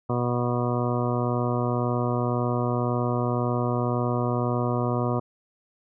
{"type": "harmonic tone", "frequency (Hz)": 121.9, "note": "B2", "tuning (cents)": -22, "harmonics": [1, 2, 3, 4, 5, 6, 8, 9, 10], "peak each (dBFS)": [-26, -29, -31, -32, -33, -34, -35, -36, -36], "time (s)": [0.09, 5.2], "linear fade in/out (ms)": 10, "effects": []}